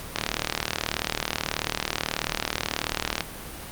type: click train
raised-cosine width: 0.2 ms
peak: -6 dBFS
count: 118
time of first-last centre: 0.16-3.207 s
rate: 38.4 Hz
effects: pink hiss -38 dBFS RMS until 3.71 s + Opus 48 kbps